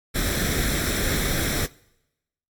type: noise with comb filter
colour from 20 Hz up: pink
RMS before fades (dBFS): -24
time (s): 0.14-1.67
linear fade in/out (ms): 20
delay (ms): 0.53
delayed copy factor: +0.65
effects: noise-tail reverb RT60 0.9 s tail -23 dB re dry + AAC 64 kbps